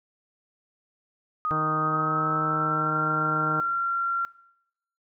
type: tone with pitch glide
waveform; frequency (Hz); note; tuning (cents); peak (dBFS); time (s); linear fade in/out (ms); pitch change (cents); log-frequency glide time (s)
sine; 1244.5 to 1372.9; D#6 to F6; 0 to -30; -24; 1.45-4.25; 0; +170; 1.79-2.96
type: harmonic tone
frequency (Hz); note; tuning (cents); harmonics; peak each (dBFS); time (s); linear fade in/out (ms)
155.56; D#3; 0; 1 / 2 / 3 / 4 / 5 / 6 / 7 / 8 / 9 / 10; -31 / -34 / -36 / -37 / -38 / -39 / -39 / -40 / -41 / -41; 1.51-3.6; 0
effects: noise-tail reverb RT60 0.8 s tail -21 dB re dry